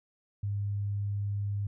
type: tone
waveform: sine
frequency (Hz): 101.4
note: G#2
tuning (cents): -41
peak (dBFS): -29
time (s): 0.43-1.67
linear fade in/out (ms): 5
effects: none